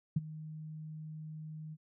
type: tone with ADSR envelope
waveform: sine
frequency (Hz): 155.56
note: D#3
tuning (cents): 0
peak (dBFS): -24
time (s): 0.16-1.77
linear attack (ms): 7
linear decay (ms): 27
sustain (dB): -18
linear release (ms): 42
effects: none